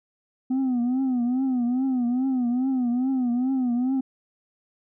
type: tone with vibrato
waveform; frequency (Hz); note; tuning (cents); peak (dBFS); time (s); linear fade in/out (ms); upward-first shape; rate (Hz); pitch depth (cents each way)
sine; 252.5; B3; +39; -18; 0.5-4.01; 10; triangle; 2.4; 120
effects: tanh soft clip ceiling -20 dBFS